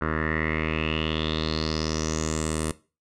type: tone with low-pass filter sweep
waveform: 10% pulse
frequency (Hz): 78.6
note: D#2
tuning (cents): +18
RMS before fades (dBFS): -27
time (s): 0.01-2.72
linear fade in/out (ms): 10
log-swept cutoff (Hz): 1500 to 9500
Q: 6.4
effects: noise-tail reverb RT60 0.3 s tail -17 dB re dry